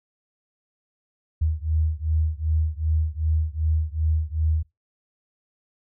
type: beating tone pair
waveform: sine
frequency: 77.6 / 80.2 Hz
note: D#2 / E2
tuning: -4 / -47 cents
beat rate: 2.6 Hz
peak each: -23 / -24 dBFS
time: 1.41-4.63 s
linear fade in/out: 10 ms
effects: noise-tail reverb RT60 0.2 s tail -23 dB re dry